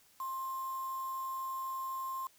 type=tone with quantisation; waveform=sine; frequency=1056 Hz; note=C6; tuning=16 cents sharp; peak=-36 dBFS; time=0.2-2.27 s; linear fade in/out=2 ms; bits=8; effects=white hiss -65 dBFS RMS until 2.38 s